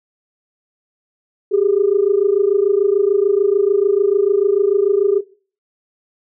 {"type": "tone pair together", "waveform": "sine", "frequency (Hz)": [388.5, 415.3], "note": ["G4", "G#4"], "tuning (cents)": [-16, 0], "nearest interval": "minor second", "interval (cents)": 116, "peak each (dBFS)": -14, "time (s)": [1.51, 5.21], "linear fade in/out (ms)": 20, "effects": ["noise-tail reverb RT60 0.4 s tail -18 dB re dry", "tanh soft clip ceiling -4 dBFS"]}